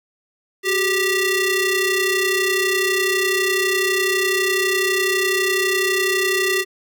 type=ring-modulated tone; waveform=sawtooth; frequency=784 Hz; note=G5; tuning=in tune; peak=-10 dBFS; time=0.63-6.65 s; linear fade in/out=50 ms; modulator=1160 Hz; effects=none